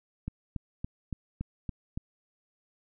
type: click train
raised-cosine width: 5 ms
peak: -21 dBFS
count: 7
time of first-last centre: 0.28-1.975 s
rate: 3.54 Hz
effects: none